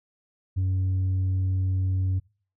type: tone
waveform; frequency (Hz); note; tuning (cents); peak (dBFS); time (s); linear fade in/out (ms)
sine; 93.8; F#2; +24; -19; 0.56-2.2; 20
effects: noise-tail reverb RT60 0.4 s tail -24 dB re dry + tanh soft clip ceiling -21 dBFS